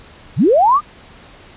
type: linear sweep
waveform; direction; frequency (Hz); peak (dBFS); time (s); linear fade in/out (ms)
sine; up; 82.9 to 1249; -8; 0.36-0.81; 50
effects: pink hiss -42 dBFS RMS until 1.56 s + resampled to 8000 Hz

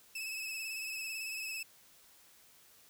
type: tone with vibrato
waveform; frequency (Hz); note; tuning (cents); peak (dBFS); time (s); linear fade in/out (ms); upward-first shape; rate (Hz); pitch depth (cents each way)
sawtooth; 2600; E7; -24; -35; 0.15-1.63; 5; sine; 18; 37
effects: white hiss -62 dBFS RMS until 2.89 s

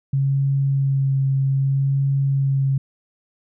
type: tone with vibrato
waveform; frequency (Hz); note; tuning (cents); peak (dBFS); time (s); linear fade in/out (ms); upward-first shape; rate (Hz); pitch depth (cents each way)
sine; 136.6; C#3; -25; -16; 0.13-2.78; 5; sine; 0.63; 15
effects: none

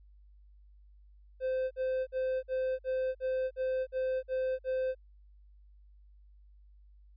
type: tone bursts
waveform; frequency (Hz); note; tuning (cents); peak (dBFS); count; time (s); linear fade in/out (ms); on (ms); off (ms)
triangle; 518; C5; -17; -27; 10; 1.4-4.95; 50; 310; 50
effects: added 50 Hz sine -55 dBFS peak until 7.16 s + resampled to 11025 Hz

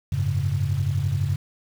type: chord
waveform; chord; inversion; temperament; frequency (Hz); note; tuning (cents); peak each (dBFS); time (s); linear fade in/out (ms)
sine; F# suspended second; none; equal with one note detuned; 92.13 / 103.83 / 138.59; F#2 / G#2 / C#3; -7 / 0 / 0; -25 / -25 / -24; 0.12-1.36; 5
effects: tanh soft clip ceiling -12 dBFS + 7-bit

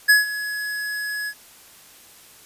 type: tone with ADSR envelope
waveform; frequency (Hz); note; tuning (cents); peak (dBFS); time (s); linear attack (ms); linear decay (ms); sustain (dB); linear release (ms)
square; 1687; G#6; +27; -10; 0.08-1.34; 19; 150; -16; 62
effects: white hiss -48 dBFS RMS until 2.45 s + resampled to 32000 Hz

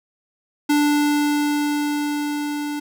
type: tone with level ramp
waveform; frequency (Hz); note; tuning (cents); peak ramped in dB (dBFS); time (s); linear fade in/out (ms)
square; 293.7; D4; 0; -15 to -25; 0.69-2.8; 10
effects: none

